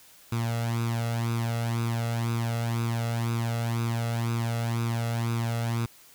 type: tone with flanger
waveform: sawtooth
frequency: 116.2 Hz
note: A#2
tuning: 5 cents flat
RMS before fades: -28 dBFS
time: 0.32-5.86 s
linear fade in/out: 5 ms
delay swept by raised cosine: 0.8 to 1.5 ms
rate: 2 Hz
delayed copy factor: +0.7
effects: white hiss -54 dBFS RMS until 6.14 s